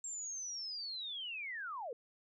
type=linear sweep; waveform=sine; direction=down; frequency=7520 to 439.9 Hz; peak=-40 dBFS; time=0.04-1.93 s; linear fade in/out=2 ms; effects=none